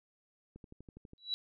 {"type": "click train", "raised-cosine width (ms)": 3, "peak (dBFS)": -38, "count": 8, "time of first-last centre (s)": [0.56, 1.134], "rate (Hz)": 12.2}
{"type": "tone with exponential growth", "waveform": "sine", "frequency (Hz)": 3923, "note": "B7", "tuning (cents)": -12, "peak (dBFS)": -28, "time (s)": [1.18, 1.34], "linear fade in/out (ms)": 0, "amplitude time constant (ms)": 34}
{"effects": []}